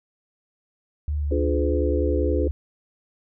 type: tone with vibrato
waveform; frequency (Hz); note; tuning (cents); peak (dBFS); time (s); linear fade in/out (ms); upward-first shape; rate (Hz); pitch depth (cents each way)
sine; 73.42; D2; 0; -22; 1.08-2.51; 0; sine; 3.4; 23
type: chord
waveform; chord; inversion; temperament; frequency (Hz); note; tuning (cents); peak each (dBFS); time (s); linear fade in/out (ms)
sine; D diminished seventh; none; just; 293.7 / 352.4 / 422.9 / 507.5; D4 / F4 / Ab4 / Cb5; 0 / +16 / +31 / +47; -27; 1.31-2.48; 5
effects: none